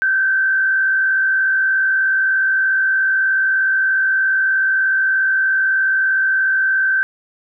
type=tone with frequency modulation; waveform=sine; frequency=1551 Hz; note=G6; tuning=19 cents flat; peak=-13 dBFS; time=0.02-7.03 s; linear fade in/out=0 ms; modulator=56.8 Hz; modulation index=0.59; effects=none